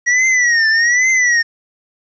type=tone with vibrato; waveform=square; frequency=1914 Hz; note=A#6; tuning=45 cents sharp; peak=-11 dBFS; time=0.06-1.43 s; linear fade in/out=20 ms; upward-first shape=triangle; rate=1.2 Hz; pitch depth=150 cents each way; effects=resampled to 16000 Hz + 8-bit